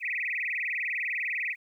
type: tone with vibrato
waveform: sine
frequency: 2212 Hz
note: C#7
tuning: 4 cents flat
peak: -28 dBFS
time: 0-1.56 s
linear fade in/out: 50 ms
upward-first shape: sine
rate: 20 Hz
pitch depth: 280 cents each way
effects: 11-bit